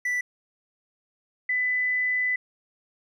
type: tone pair in turn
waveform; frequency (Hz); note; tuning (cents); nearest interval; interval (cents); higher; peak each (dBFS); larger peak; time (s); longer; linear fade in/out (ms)
triangle / sine; 1975.5 / 1999.6; B6 / B6; 0 / +21; unison; 21; second; -22; neither; 0.05-0.21 / 1.49-2.36; second; 5
effects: none